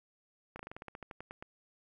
slowing click train, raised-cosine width 0.5 ms, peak -29 dBFS, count 14, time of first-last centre 0.56-1.425 s, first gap 33 ms, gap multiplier 1.11, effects 11-bit

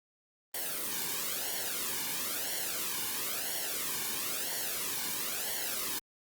white noise with flanger, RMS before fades -35 dBFS, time 0.54-5.99 s, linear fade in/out 5 ms, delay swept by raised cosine 0.79 to 1.55 ms, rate 1 Hz, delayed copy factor -0.7, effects Opus 32 kbps

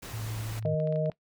pink noise, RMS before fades -42 dBFS, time 0.02-0.6 s, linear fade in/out 10 ms
sine tone with tremolo, 110 Hz, A2, in tune, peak -32 dBFS, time 0.13-0.75 s, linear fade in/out 10 ms, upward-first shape triangle, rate 12 Hz, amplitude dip 25%
clicks, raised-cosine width 0.3 ms, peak -34 dBFS, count 10, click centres 0.501 / 0.569 / 0.626 / 0.658 / 0.801 / 0.873 / 0.925 / 0.959 / 1.059 / 1.118 s
harmonic tone, 155.56 Hz, D#3, in tune, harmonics 1 / 3 / 4, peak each -28 / -33 / -29 dBFS, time 0.65-1.1 s, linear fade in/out 2 ms
effects noise-tail reverb RT60 0.1 s tail -19 dB re dry

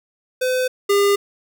square tone pair in turn, 509 / 403.1 Hz, C5 / G4, -48 / +48 cents, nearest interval major third, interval 404 cents, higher first, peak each -18 / -14 dBFS, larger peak second, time 0.41-0.68 / 0.89-1.16 s, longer neither, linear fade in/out 10 ms, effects none

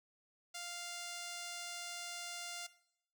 5% pulse tone, 698.5 Hz, F5, in tune, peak -32 dBFS, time 0.54-2.67 s, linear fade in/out 10 ms, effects noise-tail reverb RT60 0.7 s tail -17 dB re dry

